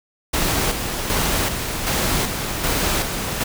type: noise with tremolo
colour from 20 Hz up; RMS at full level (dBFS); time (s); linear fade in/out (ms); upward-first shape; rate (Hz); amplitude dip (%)
pink; -20; 0.33-3.44; 10; square; 1.3; 45
effects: none